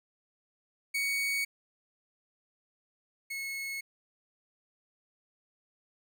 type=tone pair in turn; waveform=40% pulse; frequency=2236 / 2187 Hz; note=C#7 / C#7; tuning=+14 / -24 cents; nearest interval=unison; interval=38 cents; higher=first; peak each=-28 / -34 dBFS; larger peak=first; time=0.94-1.45 / 3.3-3.81 s; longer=neither; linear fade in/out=10 ms; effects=none